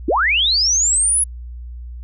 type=linear sweep; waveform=sine; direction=up; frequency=246.9 to 10548 Hz; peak=-13 dBFS; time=0.08-1.24 s; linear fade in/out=5 ms; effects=added 60 Hz sine -29 dBFS peak until 2.03 s